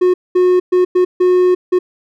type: tone bursts at uneven times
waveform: triangle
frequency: 363.3 Hz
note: F#4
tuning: 32 cents flat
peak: -6 dBFS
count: 6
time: 0.01-0.14 / 0.35-0.6 / 0.72-0.85 / 0.95-1.05 / 1.2-1.55 / 1.72-1.79 s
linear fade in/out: 10 ms
effects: none